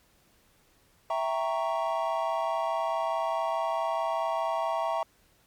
triangle chord, E diminished seventh, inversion none, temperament equal, 659.3 / 784 / 932.3 / 1108.7 Hz, E5 / G5 / Bb5 / Db6, 0 / 0 / 0 / 0 cents, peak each -28 / -32 / -30 / -32 dBFS, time 1.1-5.03 s, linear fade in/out 2 ms, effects pink hiss -64 dBFS RMS until 5.46 s + MP3 96 kbps

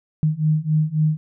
sine beating tone pair, 152.8 / 156.5 Hz, D#3 / D#3, -31 / +10 cents, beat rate 3.7 Hz, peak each -20 / -19 dBFS, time 0.23-1.17 s, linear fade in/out 0 ms, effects none

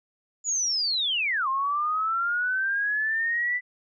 sine linear two-way sweep, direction down then up, 7000 to 1049 to 1992 Hz, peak -23 dBFS, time 0.44-3.61 s, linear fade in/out 50 ms, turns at 1.48 s, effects none

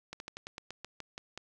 slowing click train, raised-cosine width 0.2 ms, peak -24 dBFS, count 11, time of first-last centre 0.13-1.376 s, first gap 71 ms, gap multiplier 1.12, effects none

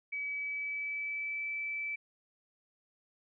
sine tone with pitch glide, 2282 to 2315 Hz, C#7 to D7, +50 to -25 cents, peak -34 dBFS, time 0.12-1.96 s, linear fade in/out 10 ms, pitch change +25 cents, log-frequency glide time 0.22-1.46 s, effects none

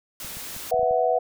white noise, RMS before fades -36 dBFS, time 0.2-0.71 s, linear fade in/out 2 ms
clicks, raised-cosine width 5 ms, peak -31 dBFS, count 7, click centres 0.247 / 0.37 / 0.565 / 0.742 / 0.794 / 0.831 / 0.91 s
sine chord, B suspended fourth, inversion none, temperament equal, 493.9 / 659.3 / 740 Hz, B4 / E5 / F#5, 0 / 0 / 0 cents, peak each -23 dBFS, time 0.71-1.19 s, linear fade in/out 10 ms
effects none

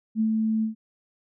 sine tone with ADSR envelope, 220 Hz, A3, in tune, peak -19 dBFS, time 0.15-0.75 s, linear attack 54 ms, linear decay 90 ms, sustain -2 dB, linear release 120 ms, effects none

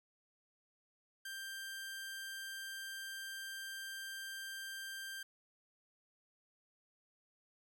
sawtooth tone, 1580 Hz, G6, 13 cents sharp, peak -40 dBFS, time 1.25-5.23 s, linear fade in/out 5 ms, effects none

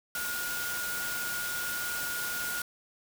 sine tone in noise, 1433 Hz, F6, 44 cents sharp, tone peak -34 dBFS, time 0.15-2.62 s, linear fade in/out 2 ms, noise white, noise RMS -36 dBFS, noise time 0.15-2.62 s, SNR -1 dB, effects none

